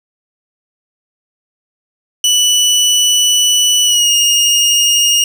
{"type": "tone with pitch glide", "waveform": "25% pulse", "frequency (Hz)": [2965, 2848], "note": ["F#7", "F7"], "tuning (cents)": [3, 33], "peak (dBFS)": -5, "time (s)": [2.24, 5.24], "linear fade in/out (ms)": 2, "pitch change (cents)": -70, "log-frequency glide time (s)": [3.84, 4.12], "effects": []}